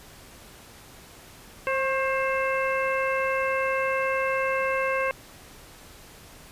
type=harmonic tone with a mistuned harmonic; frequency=530 Hz; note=C5; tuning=22 cents sharp; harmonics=1 / 2 / 3 / 4 / 5; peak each=-26 / -29 / -31 / -32 / -33 dBFS; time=1.67-5.11 s; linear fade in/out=0 ms; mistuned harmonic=2; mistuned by=+34 cents; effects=pink hiss -48 dBFS RMS until 6.51 s + resampled to 32000 Hz